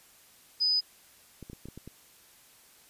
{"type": "tone", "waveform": "sine", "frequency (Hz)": 4992, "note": "D#8", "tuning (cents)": 5, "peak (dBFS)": -23, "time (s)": [0.6, 0.81], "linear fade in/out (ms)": 20}
{"type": "clicks", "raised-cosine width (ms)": 3, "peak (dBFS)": -30, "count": 7, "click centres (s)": [1.427, 1.499, 1.532, 1.656, 1.686, 1.776, 1.876]}
{"effects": ["white hiss -58 dBFS RMS until 2.89 s", "resampled to 32000 Hz"]}